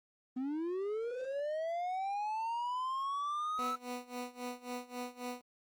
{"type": "linear sweep", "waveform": "triangle", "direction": "up", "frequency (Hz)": [246.9, 1318.5], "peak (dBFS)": -32, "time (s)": [0.36, 3.76], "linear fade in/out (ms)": 10}
{"type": "tone with tremolo", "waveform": "15% pulse", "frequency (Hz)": 246.9, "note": "B3", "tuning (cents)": 0, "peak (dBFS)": -31, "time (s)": [3.59, 5.41], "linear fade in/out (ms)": 0, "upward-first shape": "sine", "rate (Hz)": 3.7, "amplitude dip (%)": 90}
{"effects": ["Opus 24 kbps"]}